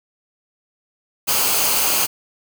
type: noise with comb filter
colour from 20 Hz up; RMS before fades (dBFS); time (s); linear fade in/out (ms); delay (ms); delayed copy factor
white; -18; 1.27-2.07; 20; 0.54; -0.5
effects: none